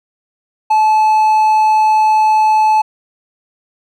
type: tone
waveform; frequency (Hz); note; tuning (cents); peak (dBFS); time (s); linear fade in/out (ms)
triangle; 865; A5; -30; -6; 0.7-2.82; 10
effects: none